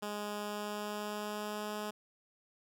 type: tone with pitch glide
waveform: 10% pulse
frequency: 207.7 to 210.5 Hz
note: G#3 to G#3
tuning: 0 to +24 cents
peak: -29 dBFS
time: 0.02-1.91 s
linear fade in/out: 10 ms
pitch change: +24 cents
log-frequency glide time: 0.43-1.72 s
effects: none